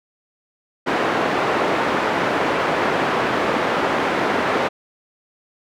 pink band-pass noise, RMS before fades -20 dBFS, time 0.86-4.69 s, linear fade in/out 20 ms, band 310 to 1800 Hz, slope 12 dB/octave, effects none

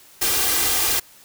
white noise with comb filter, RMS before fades -20 dBFS, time 0.21-1 s, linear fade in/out 10 ms, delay 2.5 ms, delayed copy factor +0.65, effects white hiss -49 dBFS RMS until 1.24 s

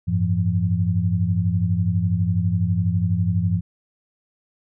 sine tone cluster, 93 / 105.1 / 171.6 Hz, F#2 / G#2 / F3, +9 / +21 / -30 cents, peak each -22 dBFS, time 0.07-3.61 s, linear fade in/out 20 ms, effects none

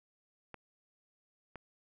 clicks, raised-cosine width 0.5 ms, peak -30 dBFS, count 2, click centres 0.543 / 1.557 s, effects none

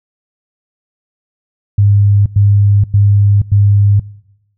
sine tone bursts, 101.5 Hz, G#2, 39 cents flat, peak -5 dBFS, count 4, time 1.78-3.997 s, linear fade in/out 5 ms, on 480 ms, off 99 ms, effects noise-tail reverb RT60 0.9 s tail -23 dB re dry

